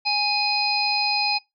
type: harmonic tone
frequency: 830.6 Hz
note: G#5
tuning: in tune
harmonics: 1 / 3 / 5 / 6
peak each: -25 / -25 / -25 / -25 dBFS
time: 0.05-1.39 s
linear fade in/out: 20 ms
effects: noise-tail reverb RT60 0.2 s tail -24 dB re dry